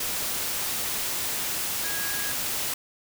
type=tone in noise; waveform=sine; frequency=1649 Hz; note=G#6; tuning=13 cents flat; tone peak=-34 dBFS; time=1.84-2.32 s; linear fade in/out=5 ms; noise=white; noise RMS=-29 dBFS; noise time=0-2.74 s; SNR=-8 dB; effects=none